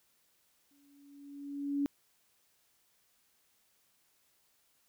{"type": "tone with exponential growth", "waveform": "sine", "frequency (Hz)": 283.2, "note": "C#4", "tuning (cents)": 37, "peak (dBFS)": -27, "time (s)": [0.71, 1.86], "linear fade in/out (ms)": 0, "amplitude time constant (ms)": 250, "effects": ["white hiss -72 dBFS RMS until 4.88 s"]}